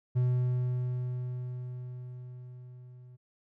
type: tone with level ramp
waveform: triangle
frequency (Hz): 124.8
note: B2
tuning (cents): +19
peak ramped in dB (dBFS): -21 to -47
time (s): 0.15-3.17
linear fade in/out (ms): 20
effects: none